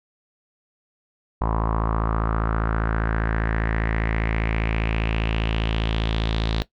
sawtooth tone with low-pass filter sweep, 55 Hz, A1, in tune, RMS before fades -23 dBFS, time 1.41-6.62 s, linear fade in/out 0 ms, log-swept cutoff 1000 to 3900 Hz, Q 4.4, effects noise-tail reverb RT60 0.1 s tail -17 dB re dry

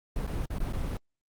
brown noise with dropouts, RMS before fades -31 dBFS, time 0.16-0.97 s, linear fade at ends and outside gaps 2 ms, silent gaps 0.268-0.275 / 0.457-0.503 / 0.584-0.602 / 0.726-0.733 s, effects Opus 32 kbps

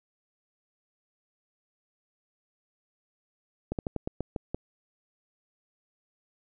slowing click train, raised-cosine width 2 ms, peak -17 dBFS, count 8, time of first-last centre 3.72-4.546 s, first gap 68 ms, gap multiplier 1.18, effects none

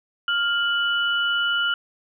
sine tone pair together, 1402.2 / 2960 Hz, F6 / F#7, +7 / 0 cents, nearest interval octave + minor second, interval 1293 cents, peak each -21 / -24 dBFS, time 0.28-1.74 s, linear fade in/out 2 ms, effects none

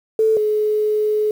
sine tone pair in turn, 440 / 425.7 Hz, A4 / G#4, 0 / +43 cents, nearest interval minor second, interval 57 cents, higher first, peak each -12 / -15 dBFS, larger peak first, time 0.19-0.37 / 0.37-1.31 s, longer second, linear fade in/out 2 ms, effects 7-bit

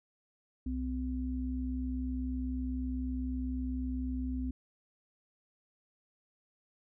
sine tone pair together, 64 / 256 Hz, C2 / C4, -38 / -38 cents, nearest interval 2 octaves, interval 2400 cents, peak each -35 / -35 dBFS, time 0.66-4.51 s, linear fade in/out 5 ms, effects none

